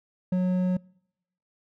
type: tone with hard clipping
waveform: sine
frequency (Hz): 182.7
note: F#3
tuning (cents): -22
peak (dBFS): -23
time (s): 0.32-0.77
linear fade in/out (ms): 5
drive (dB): 6
effects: noise-tail reverb RT60 0.8 s tail -26 dB re dry